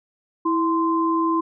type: tone pair together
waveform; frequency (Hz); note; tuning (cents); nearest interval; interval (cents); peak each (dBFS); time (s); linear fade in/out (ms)
sine; 328 / 1039; E4 / C6; -9 / -12; octave + minor sixth; 1997; -20 / -21; 0.45-1.41; 10
effects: none